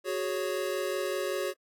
square chord, F# suspended second, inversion none, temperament equal, 370 / 415.3 / 554.4 Hz, F#4 / G#4 / C#5, 0 / 0 / 0 cents, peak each -34 / -36 / -34 dBFS, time 0.04-1.54 s, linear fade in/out 50 ms, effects AAC 64 kbps

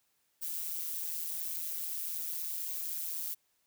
violet noise with amplitude modulation, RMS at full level -34 dBFS, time 0.41-3.35 s, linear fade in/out 20 ms, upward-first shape sine, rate 164 Hz, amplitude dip 75%, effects white hiss -75 dBFS RMS until 3.66 s

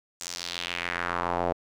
square tone with band-pass filter sweep, 43.56 Hz, F1, 4 cents flat, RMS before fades -31 dBFS, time 0.2-1.53 s, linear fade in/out 10 ms, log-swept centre 7200 to 610 Hz, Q 2.1, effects none

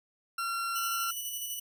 40% pulse tone, 1368 Hz, F6, 36 cents flat, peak -30 dBFS, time 0.38-1.11 s, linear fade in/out 5 ms
5% pulse tone with tremolo, 2960 Hz, F#7, in tune, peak -25 dBFS, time 0.75-1.6 s, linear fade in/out 10 ms, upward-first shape square, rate 12 Hz, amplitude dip 30%
effects none

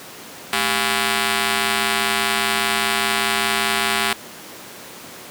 5% pulse ring-modulated tone, 305 Hz, D#4, 34 cents flat, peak -3 dBFS, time 0.53-4.13 s, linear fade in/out 0 ms, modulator 520 Hz, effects pink hiss -37 dBFS RMS until 5.3 s + high-pass 200 Hz 12 dB/octave

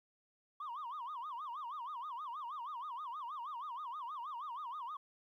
sine tone with vibrato, 1076 Hz, C6, 48 cents sharp, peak -39 dBFS, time 0.6-4.97 s, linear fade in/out 5 ms, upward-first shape sine, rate 6.3 Hz, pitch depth 260 cents each way, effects tanh soft clip ceiling -39 dBFS + 13-bit

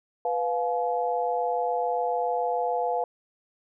sine tone cluster, 495.4 / 705 / 852 Hz, B4 / F5 / G#5, +5 / +16 / +44 cents, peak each -28 / -27 / -30 dBFS, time 0.25-3.04 s, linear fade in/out 2 ms, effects none

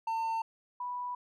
triangle / sine tone pair in turn, 902 / 984.4 Hz, A5 / B5, +43 / -6 cents, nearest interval major second, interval 151 cents, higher second, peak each -28 / -34 dBFS, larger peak first, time 0.07-0.42 / 0.8-1.15 s, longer neither, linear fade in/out 5 ms, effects none

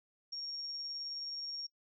sine tone with tremolo, 5550 Hz, F8, 12 cents flat, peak -38 dBFS, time 0.32-1.67 s, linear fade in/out 10 ms, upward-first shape triangle, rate 19 Hz, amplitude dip 25%, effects noise-tail reverb RT60 0.1 s tail -25 dB re dry

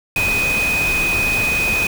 sine tone in noise, 2500 Hz, D#7, 8 cents sharp, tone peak -16 dBFS, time 0.16-1.87 s, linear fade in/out 2 ms, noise pink, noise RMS -24 dBFS, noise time 0.16-1.87 s, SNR +5 dB, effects none

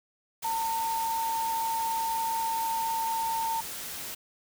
sine tone in noise, 906 Hz, A#5, 50 cents flat, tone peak -27 dBFS, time 0.44-3.61 s, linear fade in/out 10 ms, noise white, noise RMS -38 dBFS, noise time 0.42-4.15 s, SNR +8 dB, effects none

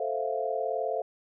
sine chord, F major seventh, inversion first, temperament equal, 440 / 523.3 / 659.3 / 698.5 Hz, A4 / C5 / E5 / F5, 0 / 0 / 0 / 0 cents, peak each -33 dBFS, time 0-1.02 s, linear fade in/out 5 ms, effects none

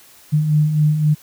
sine beating tone pair, 148.4 / 152.2 Hz, D3 / D#3, +18 / -38 cents, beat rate 3.8 Hz, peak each -22 / -13 dBFS, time 0.32-1.15 s, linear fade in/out 20 ms, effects white hiss -47 dBFS RMS until 1.22 s

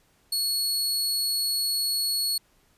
sawtooth tone, 4363 Hz, C#8, 28 cents flat, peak -21 dBFS, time 0.32-2.38 s, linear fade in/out 5 ms, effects pink hiss -64 dBFS RMS until 2.77 s + resampled to 32000 Hz

